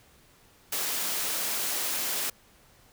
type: high-pass noise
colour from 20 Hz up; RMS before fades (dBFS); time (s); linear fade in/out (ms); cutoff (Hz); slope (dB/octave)
white; -30; 0.72-2.3; 5; 210; 12
effects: pink hiss -59 dBFS RMS until 2.92 s